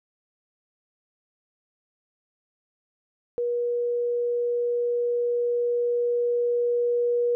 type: tone with level ramp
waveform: sine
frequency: 480.4 Hz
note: B4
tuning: 48 cents flat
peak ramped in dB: -23 to -20 dBFS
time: 3.38-7.35 s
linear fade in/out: 0 ms
effects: none